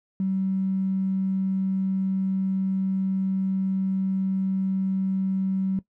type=tone; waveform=triangle; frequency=190.9 Hz; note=G3; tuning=46 cents flat; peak=-18 dBFS; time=0.2-5.79 s; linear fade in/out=2 ms; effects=noise-tail reverb RT60 0.1 s tail -21 dB re dry + tanh soft clip ceiling -20 dBFS